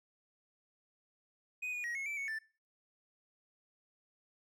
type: tone with pitch steps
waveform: triangle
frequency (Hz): 2495 / 2452 / 1895 / 2178 / 2323 / 2217 / 1769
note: D#7 / D#7 / A#6 / C#7 / D7 / C#7 / A6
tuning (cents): +4 / -26 / +28 / -31 / -20 / 0 / +9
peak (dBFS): -35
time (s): 1.62-2.39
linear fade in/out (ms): 10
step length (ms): 110
effects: noise-tail reverb RT60 0.4 s tail -22 dB re dry